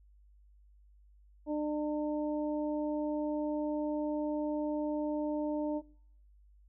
harmonic tone, 300 Hz, D4, 37 cents sharp, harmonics 1 / 2 / 3, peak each -32 / -36 / -43 dBFS, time 1.46-5.82 s, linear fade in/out 50 ms, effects noise-tail reverb RT60 0.7 s tail -25 dB re dry + added 50 Hz sine -58 dBFS peak until 6.68 s

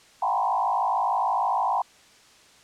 sine tone with frequency modulation, 872 Hz, A5, 16 cents flat, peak -21 dBFS, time 0.22-1.82 s, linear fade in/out 5 ms, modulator 53.2 Hz, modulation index 3, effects white hiss -54 dBFS RMS until 2.63 s + low-pass 7000 Hz 12 dB/octave

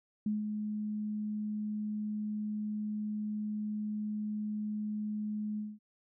sine tone with ADSR envelope, 211.5 Hz, G#3, 32 cents sharp, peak -28 dBFS, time 0.26-5.79 s, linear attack 4 ms, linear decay 160 ms, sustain -5 dB, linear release 210 ms, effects none

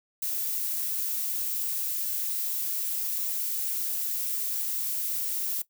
violet noise, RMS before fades -30 dBFS, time 0.22-5.62 s, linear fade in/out 5 ms, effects noise-tail reverb RT60 0.1 s tail -17 dB re dry

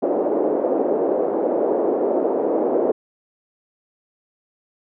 white band-pass noise, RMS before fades -20 dBFS, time 0.02-2.92 s, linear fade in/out 10 ms, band 320 to 550 Hz, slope 24 dB/octave, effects none

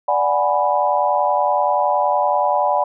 sine chord, G# half-diminished seventh, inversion second, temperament equal, 587.3 / 740 / 830.6 / 987.8 Hz, D5 / F#5 / G#5 / B5, 0 / 0 / 0 / 0 cents, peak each -20 dBFS, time 0.08-2.84 s, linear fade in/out 5 ms, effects none

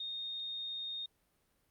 sine tone, 3691 Hz, A#7, 18 cents flat, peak -38 dBFS, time 0-1.06 s, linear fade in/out 5 ms, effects pink hiss -75 dBFS RMS until 1.7 s + Opus 48 kbps

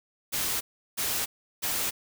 white noise bursts, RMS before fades -29 dBFS, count 3, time 0.32-1.91 s, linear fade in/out 20 ms, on 290 ms, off 360 ms, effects none

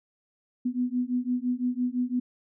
sine beating tone pair, 245.3 / 251.2 Hz, B3 / B3, -12 / +30 cents, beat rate 5.9 Hz, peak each -28 / -28 dBFS, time 0.65-2.2 s, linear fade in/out 10 ms, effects none

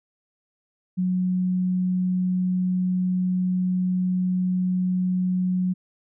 sine tone, 183 Hz, F#3, 19 cents flat, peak -20 dBFS, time 0.97-5.74 s, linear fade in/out 20 ms, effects none

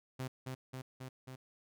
sawtooth tone with echo, 129.9 Hz, C3, 12 cents flat, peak -34 dBFS, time 0.19-0.28 s, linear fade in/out 10 ms, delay 270 ms, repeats 4, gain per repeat -2 dB, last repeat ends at 1.36 s, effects none

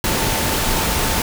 sine tone in noise, 890 Hz, A5, 20 cents sharp, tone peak -29 dBFS, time 0.04-1.22 s, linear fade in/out 2 ms, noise pink, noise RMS -19 dBFS, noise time 0.04-1.22 s, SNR -13 dB, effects none

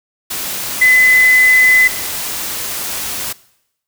sine tone in noise, 2018 Hz, B6, 37 cents sharp, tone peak -6 dBFS, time 0.81-1.88 s, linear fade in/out 10 ms, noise white, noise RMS -22 dBFS, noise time 0.3-3.33 s, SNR +13 dB, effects noise-tail reverb RT60 0.8 s tail -20 dB re dry

